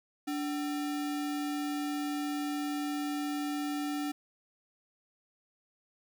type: tone with sample-and-hold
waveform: sine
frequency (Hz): 291.5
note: D4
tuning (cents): -13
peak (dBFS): -31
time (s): 0.27-4.12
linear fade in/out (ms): 10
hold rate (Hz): 1050
effects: none